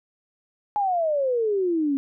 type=exponential sweep; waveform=sine; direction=down; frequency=846 to 269.5 Hz; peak=-20 dBFS; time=0.76-1.97 s; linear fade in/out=0 ms; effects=none